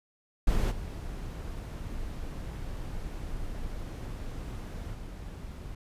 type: noise with level steps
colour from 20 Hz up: brown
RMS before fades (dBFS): -26 / -37 / -40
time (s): 0.47-5.75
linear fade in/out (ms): 5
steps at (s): 0.7 / 4.93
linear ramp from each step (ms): 20
effects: resampled to 32000 Hz